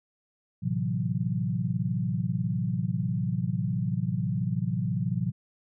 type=chord; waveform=sine; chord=F# half-diminished seventh; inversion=first; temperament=equal with one note detuned; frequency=112.38 / 130.81 / 164.81 / 185 Hz; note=A2 / C3 / E3 / F#3; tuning=+37 / 0 / 0 / 0 cents; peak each=-31 dBFS; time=0.62-5.32 s; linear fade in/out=20 ms; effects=none